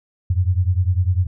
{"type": "beating tone pair", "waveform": "sine", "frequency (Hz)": [87.31, 97.31], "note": ["F2", "G2"], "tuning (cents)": [0, -12], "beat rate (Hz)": 10, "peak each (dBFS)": [-17, -19], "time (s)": [0.3, 1.27], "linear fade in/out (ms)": 5, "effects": []}